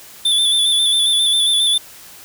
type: tone with vibrato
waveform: square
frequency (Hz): 3501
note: A7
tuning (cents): -9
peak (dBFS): -13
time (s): 0.25-1.78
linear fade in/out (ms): 5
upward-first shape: square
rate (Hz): 7.4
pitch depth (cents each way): 30
effects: white hiss -40 dBFS RMS until 2.24 s